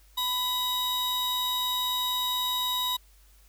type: tone pair together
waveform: 45% pulse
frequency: 995 / 3798 Hz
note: B5 / A#7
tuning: +13 / +32 cents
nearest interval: octave + major seventh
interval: 2319 cents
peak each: -31 / -28 dBFS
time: 0.17-2.97 s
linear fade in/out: 10 ms
effects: added 50 Hz sine -55 dBFS peak until 3.48 s + white hiss -62 dBFS RMS until 3.48 s